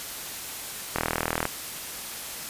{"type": "click train", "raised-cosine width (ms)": 0.5, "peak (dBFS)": -9, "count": 21, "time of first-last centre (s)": [0.96, 1.454], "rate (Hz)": 40.5, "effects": ["white hiss -36 dBFS RMS until 2.49 s", "resampled to 32000 Hz"]}